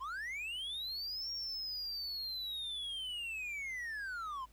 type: linear two-way sweep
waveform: triangle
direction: up then down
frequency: 987.8 to 5588 to 987.8 Hz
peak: -37 dBFS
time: 0-4.46 s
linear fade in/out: 20 ms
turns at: 1.31 s
effects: added 53 Hz sine -60 dBFS peak until 4.52 s + pink hiss -68 dBFS RMS until 4.52 s